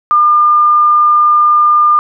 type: tone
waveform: sine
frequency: 1204 Hz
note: D6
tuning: 43 cents sharp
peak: -5 dBFS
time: 0.11-1.99 s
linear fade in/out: 0 ms
effects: none